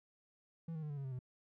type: tone with pitch steps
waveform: triangle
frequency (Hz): 164.81 / 157.64 / 150.78 / 144.22 / 137.95 / 131.95 / 126.21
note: E3 / D#3 / D3 / D3 / C#3 / C3 / B2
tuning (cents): 0 / +23 / +46 / -31 / -8 / +15 / +38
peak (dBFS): -38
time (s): 0.68-1.191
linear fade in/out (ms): 5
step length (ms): 73
effects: none